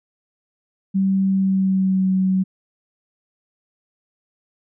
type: tone with pitch glide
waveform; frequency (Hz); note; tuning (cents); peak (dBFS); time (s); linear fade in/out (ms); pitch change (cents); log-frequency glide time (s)
sine; 192.8 to 188.29; G3 to F#3; -28 to +31; -15; 0.94-2.44; 20; -41; 1.29-2.1
effects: none